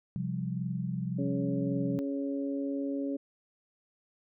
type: chord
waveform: sine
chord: C suspended fourth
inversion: none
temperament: just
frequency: 130.81 / 174.42 / 196.22 Hz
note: C3 / F3 / G3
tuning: 0 / -2 / +2 cents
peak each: -35 / -34 / -37 dBFS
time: 0.16-1.99 s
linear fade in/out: 0 ms
type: harmonic tone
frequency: 139.1 Hz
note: C#3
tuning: 6 cents sharp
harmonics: 2 / 3 / 4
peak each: -31 / -40 / -39 dBFS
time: 1.18-3.17 s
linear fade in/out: 10 ms
effects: none